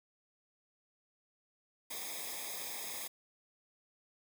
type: noise with comb filter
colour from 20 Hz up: white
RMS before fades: -42 dBFS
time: 1.9-3.08 s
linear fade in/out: 10 ms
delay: 0.69 ms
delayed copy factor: -1
effects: none